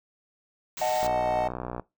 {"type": "band-stop noise", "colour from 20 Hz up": "white", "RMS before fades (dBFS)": -37, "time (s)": [0.77, 1.07], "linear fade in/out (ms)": 2, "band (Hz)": [8300, 15000], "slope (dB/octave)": 96}
{"type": "chord", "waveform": "triangle", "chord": "D# diminished", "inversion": "none", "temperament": "equal", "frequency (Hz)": [622.3, 740, 880], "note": ["D#5", "F#5", "A5"], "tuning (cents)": [0, 0, 0], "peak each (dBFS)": [-25, -25, -29], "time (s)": [0.81, 1.48], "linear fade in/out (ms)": 5}
{"type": "click train", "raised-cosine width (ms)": 1, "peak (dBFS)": -19, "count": 48, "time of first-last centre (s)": [1.03, 1.797], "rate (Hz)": 61.3}
{"effects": ["noise-tail reverb RT60 0.2 s tail -20 dB re dry"]}